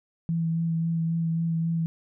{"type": "tone with vibrato", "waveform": "sine", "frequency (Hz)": 165, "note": "E3", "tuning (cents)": 2, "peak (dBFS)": -23, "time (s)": [0.29, 1.86], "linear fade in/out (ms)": 0, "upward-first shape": "sine", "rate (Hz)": 3.7, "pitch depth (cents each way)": 16, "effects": []}